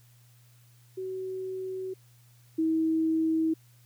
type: tone pair in turn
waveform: sine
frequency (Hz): 376.3 / 321.1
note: F#4 / E4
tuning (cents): +29 / -45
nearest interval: minor third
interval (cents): 274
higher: first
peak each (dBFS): -32 / -23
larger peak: second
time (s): 0.97-1.94 / 2.58-3.54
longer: first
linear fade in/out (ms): 10
effects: added 120 Hz sine -56 dBFS peak until 3.85 s + white hiss -64 dBFS RMS until 3.85 s